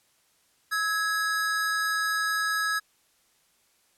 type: tone pair together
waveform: square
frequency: 1294 / 1663.1 Hz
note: E6 / G#6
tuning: -32 / +2 cents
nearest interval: major third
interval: 434 cents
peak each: -30 / -27 dBFS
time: 0.71-2.8 s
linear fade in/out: 20 ms
effects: white hiss -66 dBFS RMS until 3.97 s + low-pass 12000 Hz 12 dB/octave